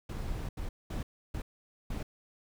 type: noise bursts at uneven times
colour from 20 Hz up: brown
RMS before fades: -36 dBFS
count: 5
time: 0.09-0.49 / 0.57-0.69 / 0.9-1.03 / 1.34-1.42 / 1.9-2.03 s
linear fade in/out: 5 ms
effects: none